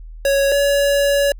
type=tone pair in turn; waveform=square; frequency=554.4 / 565.4 Hz; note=C#5 / C#5; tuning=0 / +34 cents; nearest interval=unison; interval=34 cents; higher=second; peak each=-14 dBFS; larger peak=neither; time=0.25-0.52 / 0.52-1.32 s; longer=second; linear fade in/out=2 ms; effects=added 40 Hz sine -32 dBFS peak until 1.39 s